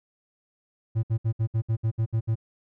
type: tone bursts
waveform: triangle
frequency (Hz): 112.1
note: A2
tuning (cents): +33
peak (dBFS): -19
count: 10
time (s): 0.95-2.356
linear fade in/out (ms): 20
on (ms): 83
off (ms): 64
effects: none